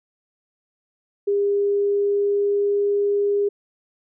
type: tone with pitch glide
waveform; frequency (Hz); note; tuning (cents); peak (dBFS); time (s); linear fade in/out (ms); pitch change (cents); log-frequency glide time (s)
sine; 403.8 to 406.1; G#4 to G#4; -49 to -39; -17; 1.27-3.49; 10; +10; 1.47-2.89
effects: none

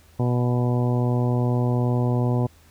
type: harmonic tone with a mistuned harmonic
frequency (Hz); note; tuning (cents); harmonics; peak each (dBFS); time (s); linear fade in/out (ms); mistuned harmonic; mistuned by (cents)
122.6; B2; -12; 1 / 2 / 3 / 4 / 5 / 6 / 7 / 8; -20 / -26 / -30 / -32 / -34 / -36 / -37 / -38; 0.19-2.47; 10; 8; +19
effects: added 81 Hz sine -53 dBFS peak until 2.7 s + pink hiss -56 dBFS RMS until 2.7 s

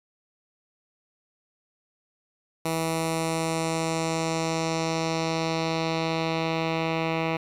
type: tone with low-pass filter sweep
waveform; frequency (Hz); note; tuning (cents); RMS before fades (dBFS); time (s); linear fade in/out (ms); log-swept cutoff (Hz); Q
10% pulse; 162.6; E3; -23; -27; 2.65-7.37; 5; 12000 to 2700; 1.7
effects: 9-bit

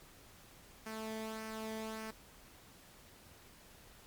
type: tone with flanger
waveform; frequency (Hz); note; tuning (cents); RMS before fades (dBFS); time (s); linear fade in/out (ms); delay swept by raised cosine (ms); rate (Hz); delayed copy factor
sawtooth; 220; A3; 0; -43; 0.86-2.11; 5; 0.26 to 0.76; 1.7; -0.5
effects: pink hiss -59 dBFS RMS until 4.06 s + MP3 96 kbps

